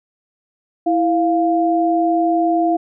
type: tone pair together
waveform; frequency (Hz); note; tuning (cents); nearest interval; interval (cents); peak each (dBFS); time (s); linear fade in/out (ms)
sine; 329.6 / 698.8; E4 / F5; 0 / +1; octave + minor second; 1301; -16; 0.86-2.77; 10
effects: none